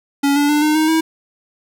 square tone with pitch steps, 281.3 / 288.9 / 296.7 / 304.6 / 312.8 / 321.3 Hz, C#4 / D4 / D4 / D#4 / D#4 / E4, +26 / -28 / +18 / -37 / +9 / -44 cents, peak -13 dBFS, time 0.23-1.01 s, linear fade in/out 10 ms, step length 130 ms, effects none

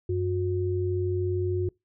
sine tone pair together, 94.8 / 361.7 Hz, F#2 / F#4, +43 / -39 cents, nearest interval octave + major seventh, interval 2318 cents, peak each -27 dBFS, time 0.09-1.69 s, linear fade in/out 5 ms, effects noise-tail reverb RT60 0.2 s tail -24 dB re dry

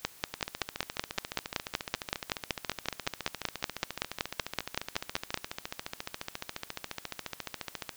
two click trains, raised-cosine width 0.2 ms, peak -10 / -17 dBFS, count 29 / 109, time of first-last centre 0.05-5.343 / 0.34-7.892 s, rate 5.29 / 14.3 Hz, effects white hiss -54 dBFS RMS until 7.96 s

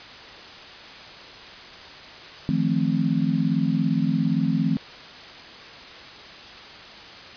sine chord, F dominant seventh, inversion third, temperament just, 157.15 / 174.61 / 218.3 / 261.9 Hz, Eb3 / F3 / A3 / C4, +18 / 0 / -13 / +2 cents, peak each -25 dBFS, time 2.49-4.77 s, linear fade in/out 0 ms, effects white hiss -41 dBFS RMS until 7.36 s + resampled to 11025 Hz

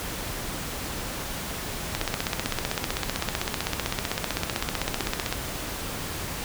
click train, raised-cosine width 0.2 ms, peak -8 dBFS, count 54, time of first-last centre 1.95-5.326 s, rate 15.7 Hz, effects pink hiss -33 dBFS RMS until 6.44 s

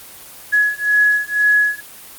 sine beating tone pair, 1684 / 1686 Hz, G#6 / G#6, +24 / +26 cents, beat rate 2 Hz, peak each -15 dBFS, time 0.52-1.81 s, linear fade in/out 20 ms, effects white hiss -38 dBFS RMS until 2.18 s + Opus 24 kbps

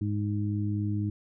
harmonic tone, 103.83 Hz, G#2, in tune, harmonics 1 / 2 / 3, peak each -28 / -33 / -34 dBFS, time 0.01-1.1 s, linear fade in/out 5 ms, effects none

